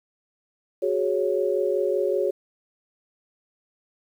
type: chord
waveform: sine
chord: F# suspended second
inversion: none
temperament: equal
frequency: 370 / 415.3 / 554.4 Hz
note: F#4 / G#4 / C#5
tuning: 0 / 0 / 0 cents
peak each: -25 dBFS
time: 0.82-2.31 s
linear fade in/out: 10 ms
effects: 9-bit